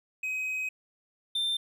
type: tone pair in turn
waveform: triangle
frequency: 2527 / 3581 Hz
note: D#7 / A7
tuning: +26 / +30 cents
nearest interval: tritone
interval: 604 cents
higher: second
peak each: -28 / -25 dBFS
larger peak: second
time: 0.23-0.69 / 1.35-1.57 s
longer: first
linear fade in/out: 5 ms
effects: none